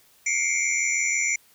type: tone cluster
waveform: sine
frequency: 2108 / 2194 / 2324 / 5900 / 7100 Hz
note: C7 / C#7 / D7 / F#8 / A8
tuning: +12 / -18 / -19 / -6 / +15 cents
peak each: -28 dBFS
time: 0.26-1.36 s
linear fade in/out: 5 ms
effects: white hiss -58 dBFS RMS until 1.54 s